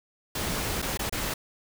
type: noise with dropouts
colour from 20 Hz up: pink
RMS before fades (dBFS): -30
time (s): 0.35-1.34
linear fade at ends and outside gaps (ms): 5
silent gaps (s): 0.819-0.824 / 0.974-0.992 / 1.096-1.124
effects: none